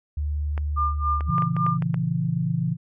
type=tone; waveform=sine; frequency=74 Hz; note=D2; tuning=14 cents sharp; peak=-23 dBFS; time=0.17-1.31 s; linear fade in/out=5 ms
type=clicks; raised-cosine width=0.5 ms; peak=-19 dBFS; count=8; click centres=0.578 / 1.208 / 1.382 / 1.422 / 1.566 / 1.665 / 1.823 / 1.943 s
type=tone with tremolo; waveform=sine; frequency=1200 Hz; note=D6; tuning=37 cents sharp; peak=-20 dBFS; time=0.76-1.79 s; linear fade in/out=20 ms; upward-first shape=sine; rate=3.6 Hz; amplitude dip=95%
type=chord; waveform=sine; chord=A# diminished; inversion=none; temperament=just; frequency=116.54 / 139.85 / 167.82 Hz; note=A#2 / C#3 / E3; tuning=0 / +16 / +31 cents; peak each=-29 / -26 / -24 dBFS; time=1.26-2.77 s; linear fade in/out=50 ms
effects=none